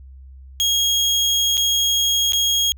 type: tone with dropouts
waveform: 30% pulse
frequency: 3276 Hz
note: G#7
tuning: 24 cents flat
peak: -13 dBFS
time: 0.6-2.72 s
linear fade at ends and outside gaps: 0 ms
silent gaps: 1.571-1.577 / 2.322-2.333 s
effects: added 66 Hz sine -38 dBFS peak until 2.77 s